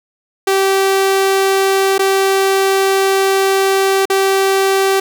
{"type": "tone with dropouts", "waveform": "sawtooth", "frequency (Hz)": 387.6, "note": "G4", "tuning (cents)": -20, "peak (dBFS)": -7, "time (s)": [0.47, 5], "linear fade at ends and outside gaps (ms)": 5, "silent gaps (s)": [[1.981, 1.992], [4.055, 4.099]], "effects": []}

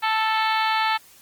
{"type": "harmonic tone", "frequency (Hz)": 440, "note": "A4", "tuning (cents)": 0, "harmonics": [2, 3, 4, 5, 6, 7, 8, 9, 10], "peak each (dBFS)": [-22, -26, -28, -30, -32, -33, -34, -35, -36], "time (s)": [0.02, 0.98], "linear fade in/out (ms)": 20, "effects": ["white hiss -51 dBFS RMS until 1.21 s", "Opus 24 kbps"]}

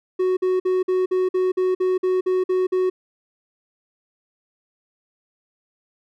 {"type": "tone bursts", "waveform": "triangle", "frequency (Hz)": 370, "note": "F#4", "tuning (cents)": 0, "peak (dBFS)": -15, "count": 12, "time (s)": [0.19, 2.9], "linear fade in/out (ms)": 10, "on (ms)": 180, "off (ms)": 50, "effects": []}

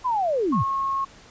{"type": "linear sweep", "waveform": "sine", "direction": "down", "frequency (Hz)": [1046.5, 77.78], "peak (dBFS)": -20, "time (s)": [0.04, 0.64], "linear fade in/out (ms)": 20}
{"type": "tone", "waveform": "sine", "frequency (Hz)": 1088, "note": "C#6", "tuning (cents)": -33, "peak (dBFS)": -22, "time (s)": [0.52, 1.05], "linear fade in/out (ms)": 10}
{"effects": ["pink hiss -49 dBFS RMS until 1.3 s", "resampled to 16000 Hz"]}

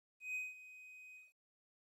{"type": "tone with ADSR envelope", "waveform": "triangle", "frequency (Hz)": 2509, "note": "D#7", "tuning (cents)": 14, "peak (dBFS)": -36, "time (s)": [0.2, 1.33], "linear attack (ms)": 150, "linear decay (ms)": 190, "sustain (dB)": -16, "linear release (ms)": 170, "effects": ["resampled to 32000 Hz", "13-bit"]}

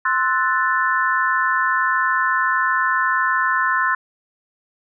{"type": "chord", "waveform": "sine", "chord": "F# half-diminished seventh", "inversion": "second", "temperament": "equal", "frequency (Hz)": [1046.5, 1318.5, 1480, 1760], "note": ["C6", "E6", "F#6", "A6"], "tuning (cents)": [0, 0, 0, 0], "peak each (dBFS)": [-20, -24, -22, -21], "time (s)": [0.05, 3.95], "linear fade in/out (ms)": 5, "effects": []}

